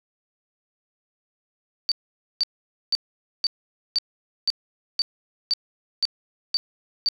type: tone bursts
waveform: sine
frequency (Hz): 4598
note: D8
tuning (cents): -37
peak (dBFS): -18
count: 11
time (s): 1.89-7.087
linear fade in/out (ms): 0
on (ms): 27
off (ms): 490
effects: none